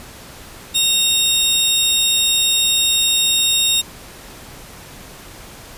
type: tone pair together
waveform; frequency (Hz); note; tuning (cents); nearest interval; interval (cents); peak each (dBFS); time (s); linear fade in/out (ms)
sawtooth; 2759 / 3714; F7 / A#7; -22 / -7; perfect fourth; 515; -20 / -11; 0.74-3.82; 20
effects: pink hiss -38 dBFS RMS until 5.77 s + resampled to 32000 Hz